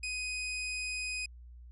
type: tone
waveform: sawtooth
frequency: 2500 Hz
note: D#7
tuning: 8 cents sharp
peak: -31 dBFS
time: 0.03-1.26 s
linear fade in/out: 5 ms
effects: added 60 Hz sine -48 dBFS peak until 1.71 s + resampled to 24000 Hz